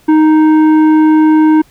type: tone with tanh clipping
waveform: triangle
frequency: 311.1 Hz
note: D#4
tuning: in tune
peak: -6 dBFS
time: 0.08-1.62 s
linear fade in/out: 10 ms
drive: 14 dB
effects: pink hiss -48 dBFS RMS until 1.7 s